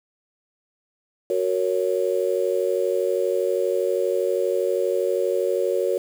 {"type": "chord", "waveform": "sine", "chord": "F# major", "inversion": "none", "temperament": "just", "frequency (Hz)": [370, 462.5, 555], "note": ["F#4", "A#4", "C#5"], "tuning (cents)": [0, -14, 2], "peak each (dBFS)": -24, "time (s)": [1.3, 5.98], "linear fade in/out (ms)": 2, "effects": ["7-bit"]}